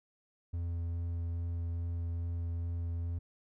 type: tone with vibrato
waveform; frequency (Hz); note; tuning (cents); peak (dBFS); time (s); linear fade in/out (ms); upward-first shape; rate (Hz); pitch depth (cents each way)
triangle; 85; F2; -46; -31; 0.53-3.19; 10; sine; 2.4; 9
effects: none